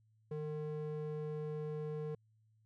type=ring-modulated tone; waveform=triangle; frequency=304 Hz; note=D#4; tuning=40 cents flat; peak=-33 dBFS; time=0.31-2.15 s; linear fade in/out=5 ms; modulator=150 Hz; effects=added 109 Hz sine -68 dBFS peak until 2.65 s